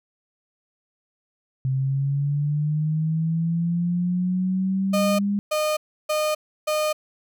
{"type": "linear sweep", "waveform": "sine", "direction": "up", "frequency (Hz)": [130.81, 203.7], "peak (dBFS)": -20, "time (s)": [1.65, 5.39], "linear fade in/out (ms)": 0}
{"type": "tone bursts", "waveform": "35% pulse", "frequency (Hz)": 612, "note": "D#5", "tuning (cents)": -29, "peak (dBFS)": -19, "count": 4, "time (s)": [4.93, 6.93], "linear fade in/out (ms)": 10, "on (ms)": 260, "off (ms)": 320}
{"effects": []}